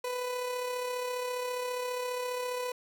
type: tone with amplitude modulation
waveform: 30% pulse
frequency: 497.4 Hz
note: B4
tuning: 12 cents sharp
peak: -28 dBFS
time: 0.04-2.72 s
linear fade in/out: 5 ms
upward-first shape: sine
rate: 34.8 Hz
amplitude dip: 35%
effects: none